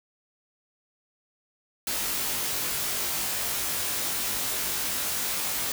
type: noise with comb filter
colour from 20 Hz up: white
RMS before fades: -29 dBFS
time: 1.87-5.72 s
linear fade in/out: 2 ms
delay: 20 ms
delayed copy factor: +0.8
effects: none